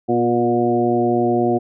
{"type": "harmonic tone with a mistuned harmonic", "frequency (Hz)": 120, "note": "B2", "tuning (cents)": -49, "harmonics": [1, 2, 3, 4, 5, 6], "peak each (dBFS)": [-27, -20, -18, -26, -26, -21], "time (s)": [0.08, 1.59], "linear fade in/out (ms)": 20, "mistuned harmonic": 3, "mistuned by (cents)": -18, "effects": []}